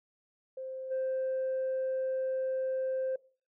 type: tone with level steps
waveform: sine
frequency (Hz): 523.3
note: C5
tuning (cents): 0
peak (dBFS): -37 / -28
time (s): 0.57-3.16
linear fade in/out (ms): 5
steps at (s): 0.9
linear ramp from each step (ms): 20
effects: noise-tail reverb RT60 0.4 s tail -22 dB re dry + tanh soft clip ceiling -27 dBFS